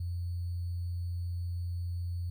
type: tone with sample-and-hold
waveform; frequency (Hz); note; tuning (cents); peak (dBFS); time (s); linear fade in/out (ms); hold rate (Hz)
sine; 87.31; F2; 0; -32; 0-2.3; 5; 4410
effects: none